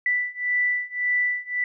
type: beating tone pair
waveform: sine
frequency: 1975.5 / 1977.3 Hz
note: B6 / B6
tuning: 0 / +2 cents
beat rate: 1.8 Hz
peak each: -25 / -24 dBFS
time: 0.06-1.64 s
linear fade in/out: 2 ms
effects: none